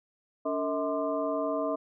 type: tone cluster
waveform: sine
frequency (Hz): 285.8 / 454.5 / 639 / 1041 / 1194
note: D4 / A#4 / D#5 / C6 / D6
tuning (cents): -47 / -44 / +46 / -9 / +28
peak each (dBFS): -33 / -35 / -30 / -37 / -39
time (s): 0.45-1.76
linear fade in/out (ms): 10
effects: none